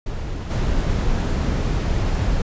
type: noise with level steps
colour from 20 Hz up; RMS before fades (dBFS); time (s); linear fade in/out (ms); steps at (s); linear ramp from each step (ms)
brown; -27 / -20; 0.06-2.42; 5; 0.5; 10
effects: resampled to 16000 Hz

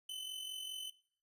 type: tone with amplitude modulation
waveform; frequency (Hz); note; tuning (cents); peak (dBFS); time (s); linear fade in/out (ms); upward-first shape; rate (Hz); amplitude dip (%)
45% pulse; 3033; F#7; +42; -39; 0.09-0.9; 5; sine; 44.9; 50
effects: noise-tail reverb RT60 0.5 s tail -17 dB re dry + resampled to 32000 Hz

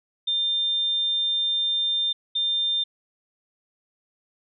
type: tone pair in turn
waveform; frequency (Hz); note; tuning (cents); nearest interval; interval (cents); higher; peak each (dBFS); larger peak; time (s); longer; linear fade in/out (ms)
sine; 3600 / 3600; A7 / A7; +39 / +39; unison; 0; neither; -21; neither; 0.27-2.13 / 2.35-2.84; first; 10
effects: none

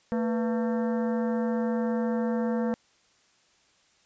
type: harmonic tone with a mistuned harmonic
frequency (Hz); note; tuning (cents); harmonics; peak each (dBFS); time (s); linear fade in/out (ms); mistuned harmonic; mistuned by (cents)
225.9; A3; +46; 1 / 2 / 3 / 4 / 5 / 6 / 7 / 8; -26 / -30 / -38 / -40 / -46 / -47 / -47 / -49; 0.12-2.74; 0; 2; +150
effects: white hiss -64 dBFS RMS until 4.05 s + resampled to 16000 Hz

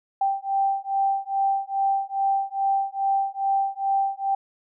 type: beating tone pair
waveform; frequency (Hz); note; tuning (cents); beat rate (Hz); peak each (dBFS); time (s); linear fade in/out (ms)
sine; 783 / 785.4; G5 / G5; -2 / +3; 2.4; -24; 0.21-4.35; 5
effects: none

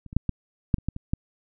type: clicks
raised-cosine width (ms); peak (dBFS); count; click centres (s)
5; -29 / -26 / -7 / -12 / -6 / -25 / -13 / -21 / -11; 9; 0.063 / 0.129 / 0.166 / 0.293 / 0.742 / 0.784 / 0.886 / 0.964 / 1.135
effects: none

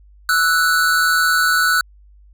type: tone pair together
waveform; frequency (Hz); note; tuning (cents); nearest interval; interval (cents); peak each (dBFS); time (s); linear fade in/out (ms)
square; 1318.5 / 1480; E6 / F#6; 0 / 0; major second; 200; -20 / -15; 0.29-1.81; 2
effects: added 50 Hz sine -44 dBFS peak until 2.33 s

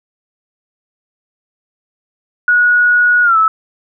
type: tone with pitch glide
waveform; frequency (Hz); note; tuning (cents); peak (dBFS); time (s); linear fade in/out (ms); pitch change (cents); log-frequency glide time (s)
sine; 1457 to 1305.6; F#6 to E6; -27 to -17; -7; 2.48-3.48; 2; -190; 3.23-3.37
effects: none

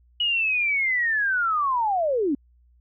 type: linear sweep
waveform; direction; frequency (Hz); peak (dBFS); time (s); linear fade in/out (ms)
sine; down; 2926 to 257.5; -20; 0.2-2.35; 5
effects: added 60 Hz sine -55 dBFS peak until 2.8 s

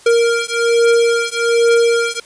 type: beating tone pair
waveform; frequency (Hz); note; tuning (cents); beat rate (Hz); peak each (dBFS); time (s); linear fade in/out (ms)
square; 466.2 / 467.4; A#4 / A#4; 0 / +5; 1.2; -15; 0.06-2.2; 5
effects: white hiss -43 dBFS RMS until 2.25 s + resampled to 22050 Hz

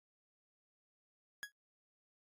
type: tone with exponential decay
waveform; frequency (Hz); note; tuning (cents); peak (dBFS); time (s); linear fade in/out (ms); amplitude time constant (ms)
40% pulse; 1666; G#6; +5; -36; 1.43-1.52; 0; 18
effects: AAC 48 kbps

